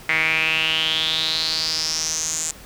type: tone with band-pass filter sweep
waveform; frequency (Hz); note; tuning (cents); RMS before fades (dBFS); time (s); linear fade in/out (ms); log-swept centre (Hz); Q
sawtooth; 159.1; D#3; +39; -22; 0.09-2.51; 0; 2100 to 7400; 7
effects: pink hiss -43 dBFS RMS until 2.65 s